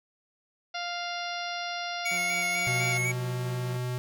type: harmonic tone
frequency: 698.5 Hz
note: F5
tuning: in tune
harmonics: 1 / 2 / 3 / 4 / 5 / 6 / 7 / 8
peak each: -35 / -38 / -40 / -41 / -42 / -43 / -43 / -44 dBFS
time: 0.74-2.98 s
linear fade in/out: 10 ms
type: tone with vibrato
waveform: square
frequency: 2217 Hz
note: C#7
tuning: in tune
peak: -28 dBFS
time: 2.05-3.12 s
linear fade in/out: 10 ms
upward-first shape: square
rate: 4 Hz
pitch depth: 24 cents each way
type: tone with tremolo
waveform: sawtooth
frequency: 178.6 Hz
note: F3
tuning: 39 cents sharp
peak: -35 dBFS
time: 2.11-3.77 s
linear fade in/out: 5 ms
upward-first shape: sine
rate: 4.5 Hz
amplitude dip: 30%
type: tone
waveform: square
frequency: 124.7 Hz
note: B2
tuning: 17 cents sharp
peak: -30 dBFS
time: 2.67-3.98 s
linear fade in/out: 0 ms
effects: none